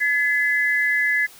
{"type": "tone pair together", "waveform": "sine", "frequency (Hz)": [1706.9, 2027], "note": ["G#6", "B6"], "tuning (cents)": [47, 45], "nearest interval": "minor third", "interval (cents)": 298, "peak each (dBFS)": -20, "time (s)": [0, 1.27], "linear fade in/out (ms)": 20, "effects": ["white hiss -46 dBFS RMS until 1.39 s"]}